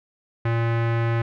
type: tone with low-pass filter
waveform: square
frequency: 115.8 Hz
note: A#2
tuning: 11 cents flat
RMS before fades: -22 dBFS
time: 0.45-1.22 s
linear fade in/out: 5 ms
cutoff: 2000 Hz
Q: 1.6
effects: none